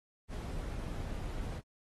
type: noise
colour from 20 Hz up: brown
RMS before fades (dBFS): -39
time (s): 0.28-1.62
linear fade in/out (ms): 50
effects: AAC 32 kbps